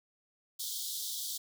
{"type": "high-pass noise", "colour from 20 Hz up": "pink", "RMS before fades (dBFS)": -38, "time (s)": [0.59, 1.38], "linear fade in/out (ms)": 10, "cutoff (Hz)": 3300, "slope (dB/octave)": 96, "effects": []}